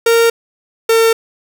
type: tone pair in turn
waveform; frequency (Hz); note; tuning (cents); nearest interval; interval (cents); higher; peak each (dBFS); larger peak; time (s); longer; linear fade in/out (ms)
45% pulse; 461.9 / 453.2; A#4 / A#4; -16 / -49; unison; 33; first; -8; neither; 0.06-0.3 / 0.89-1.13; neither; 5
effects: none